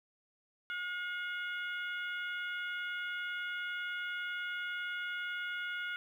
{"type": "harmonic tone with a mistuned harmonic", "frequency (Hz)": 718, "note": "F5", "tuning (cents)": 48, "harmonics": [2, 3, 4, 5], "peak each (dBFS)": [-37, -44, -47, -50], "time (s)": [0.7, 5.96], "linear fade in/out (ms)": 0, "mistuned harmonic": 5, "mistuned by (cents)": -75, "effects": ["11-bit"]}